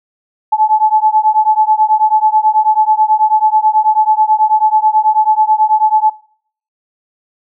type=beating tone pair; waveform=sine; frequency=859 / 868.2 Hz; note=A5 / A5; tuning=-42 / -23 cents; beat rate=9.2 Hz; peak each=-11 dBFS; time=0.52-6.1 s; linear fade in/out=10 ms; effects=noise-tail reverb RT60 0.6 s tail -23 dB re dry